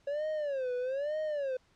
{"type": "tone with vibrato", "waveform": "triangle", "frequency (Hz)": 554.4, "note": "C#5", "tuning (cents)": 0, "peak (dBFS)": -29, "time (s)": [0.07, 1.57], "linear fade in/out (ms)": 5, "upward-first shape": "sine", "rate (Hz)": 1.1, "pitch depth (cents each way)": 200, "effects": ["pink hiss -68 dBFS RMS until 1.75 s", "low-pass 6000 Hz 12 dB/octave"]}